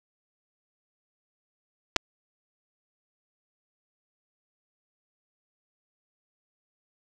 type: clicks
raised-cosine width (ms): 0.2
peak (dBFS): -4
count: 2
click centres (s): 1.962 / 1.965
effects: none